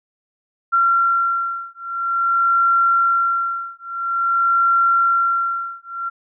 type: beating tone pair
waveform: sine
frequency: 1369 / 1369.49 Hz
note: F6 / F6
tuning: -35 / -34 cents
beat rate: 0.49 Hz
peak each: -18 dBFS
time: 0.72-6.1 s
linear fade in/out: 20 ms
effects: none